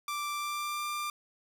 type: tone with pitch glide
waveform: sawtooth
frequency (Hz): 1174.7 to 1190.4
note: D6 to D6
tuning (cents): 0 to +23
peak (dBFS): -29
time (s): 0.08-1.1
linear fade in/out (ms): 2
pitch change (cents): +23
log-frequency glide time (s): 0.32-0.86
effects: none